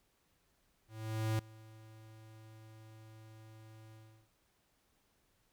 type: tone with ADSR envelope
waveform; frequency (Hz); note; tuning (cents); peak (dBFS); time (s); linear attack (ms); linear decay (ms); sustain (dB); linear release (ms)
square; 110; A2; 0; -31; 0.88-4.31; 510; 4; -23; 370
effects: pink hiss -75 dBFS RMS until 5.52 s